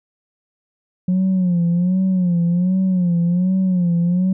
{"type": "tone with vibrato", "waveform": "sine", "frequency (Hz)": 179.7, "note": "F3", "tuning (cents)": 50, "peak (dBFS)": -12, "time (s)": [1.08, 4.33], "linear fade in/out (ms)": 5, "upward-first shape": "sine", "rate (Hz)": 1.3, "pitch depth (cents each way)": 91, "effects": ["tanh soft clip ceiling -12 dBFS"]}